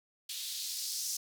violet noise with band-pass filter sweep, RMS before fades -38 dBFS, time 0.29-1.17 s, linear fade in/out 5 ms, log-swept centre 3500 to 5700 Hz, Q 2.4, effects none

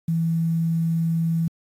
sine tone with quantisation, 164.81 Hz, E3, in tune, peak -19 dBFS, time 0.08-1.48 s, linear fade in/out 5 ms, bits 8, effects AAC 48 kbps

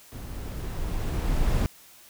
brown noise with level ramp, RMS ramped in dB -37 to -22 dBFS, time 0.12-1.66 s, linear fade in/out 0 ms, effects white hiss -52 dBFS RMS until 2.09 s

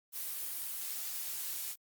blue noise, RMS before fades -39 dBFS, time 0.12-1.76 s, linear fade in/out 50 ms, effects Opus 32 kbps

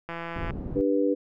click train, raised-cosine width 0.5 ms, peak -20 dBFS, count 71, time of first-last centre 0.09-0.507 s, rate 168 Hz
pink low-pass noise, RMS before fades -33 dBFS, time 0.36-0.81 s, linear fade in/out 0 ms, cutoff 360 Hz, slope 12 dB/octave
sine chord, G major, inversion second, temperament just, 294 / 392 / 490 Hz, D4 / G4 / B4, +2 / 0 / -14 cents, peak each -24 / -28 / -25 dBFS, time 0.75-1.15 s, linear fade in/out 20 ms
effects none

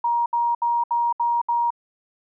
sine tone bursts, 945 Hz, A#5, 23 cents sharp, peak -18 dBFS, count 6, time 0.04-1.705 s, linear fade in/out 5 ms, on 220 ms, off 69 ms, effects none

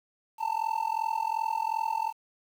triangle tone with amplitude modulation, 892 Hz, A5, 23 cents sharp, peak -21 dBFS, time 0.38-2.13 s, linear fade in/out 50 ms, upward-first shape sine, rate 42.7 Hz, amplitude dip 95%, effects 9-bit

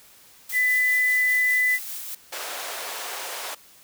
blue noise with tremolo, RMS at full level -33 dBFS, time 0.49-2.15 s, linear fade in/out 5 ms, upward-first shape sine, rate 5 Hz, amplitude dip 30%
sine tone, 2000 Hz, B6, 21 cents sharp, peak -18 dBFS, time 0.52-1.79 s, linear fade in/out 50 ms
pink high-pass noise, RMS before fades -33 dBFS, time 2.32-3.55 s, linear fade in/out 10 ms, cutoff 490 Hz, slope 24 dB/octave
effects white hiss -52 dBFS RMS until 3.83 s

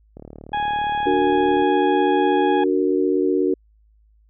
click train, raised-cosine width 2 ms, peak -24 dBFS, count 55, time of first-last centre 0.17-1.622 s, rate 37.2 Hz
harmonic tone, 830.6 Hz, G#5, in tune, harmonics 1 / 2 / 3 / 4, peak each -20 / -30 / -38 / -36 dBFS, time 0.53-2.64 s, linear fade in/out 5 ms
sine chord, D augmented, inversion none, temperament equal with one note detuned, 293.7 / 370 / 462.1 Hz, D4 / F#4 / A#4, 0 / 0 / -15 cents, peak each -21 / -19 / -23 dBFS, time 1.06-3.54 s, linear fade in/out 5 ms
effects added 53 Hz sine -53 dBFS peak until 4.29 s

